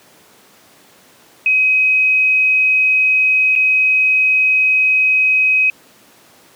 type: tone with dropouts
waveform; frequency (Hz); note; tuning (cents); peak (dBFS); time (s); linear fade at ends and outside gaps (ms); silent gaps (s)
sine; 2530; D#7; +28; -10; 1.46-5.7; 2; 3.554-3.56
effects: pink hiss -47 dBFS RMS until 6.55 s + high-pass 200 Hz 12 dB/octave